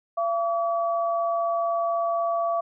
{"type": "tone pair together", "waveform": "sine", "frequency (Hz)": [679, 1144.1], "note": ["F5", "D6"], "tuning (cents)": [-49, -46], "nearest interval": "major sixth", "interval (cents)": 903, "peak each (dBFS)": [-23, -28], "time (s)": [0.17, 2.61], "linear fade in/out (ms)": 10, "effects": []}